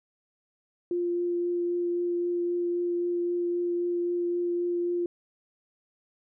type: tone with vibrato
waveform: sine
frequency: 349.2 Hz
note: F4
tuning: in tune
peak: -25 dBFS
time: 0.91-5.06 s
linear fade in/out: 2 ms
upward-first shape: triangle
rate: 3.8 Hz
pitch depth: 10 cents each way
effects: none